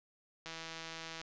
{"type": "click train", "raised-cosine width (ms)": 0.2, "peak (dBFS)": -27, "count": 124, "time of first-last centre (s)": [0.46, 1.215], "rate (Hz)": 163, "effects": ["resampled to 16000 Hz", "11-bit"]}